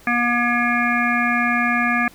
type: harmonic tone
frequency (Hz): 240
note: B3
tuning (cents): -49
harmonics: 1 / 3 / 5 / 7 / 9 / 10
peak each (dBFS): -22 / -25 / -24 / -21 / -25 / -26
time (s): 0.07-2.08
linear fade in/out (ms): 2
effects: pink hiss -48 dBFS RMS until 2.14 s